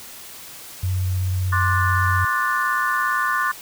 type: tone with vibrato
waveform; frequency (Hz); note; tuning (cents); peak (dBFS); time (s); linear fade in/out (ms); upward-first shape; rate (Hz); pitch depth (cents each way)
sine; 92.5; F#2; 0; -19; 0.83-2.25; 5; sine; 16; 16
type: chord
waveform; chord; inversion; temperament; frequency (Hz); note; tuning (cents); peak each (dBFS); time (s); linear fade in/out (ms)
sine; D dominant seventh; third; just; 1057.2 / 1174.7 / 1468.3 / 1762; C6 / D6 / F#6 / A6; +18 / 0 / -14 / +2; -24; 1.52-3.52; 10
effects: white hiss -39 dBFS RMS until 3.61 s